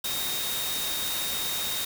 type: tone in noise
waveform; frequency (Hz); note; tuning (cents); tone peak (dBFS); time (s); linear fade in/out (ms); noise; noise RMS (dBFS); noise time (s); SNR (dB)
sine; 3716; A#7; -6; -32; 0.04-1.85; 5; white; -31; 0.04-1.85; -4
effects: none